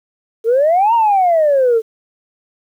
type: exponential two-way sweep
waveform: sine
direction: up then down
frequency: 435.7 to 950 to 435.7 Hz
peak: -8 dBFS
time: 0.44-1.82 s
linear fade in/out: 50 ms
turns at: 0.94 s
effects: tanh soft clip ceiling -6 dBFS + 8-bit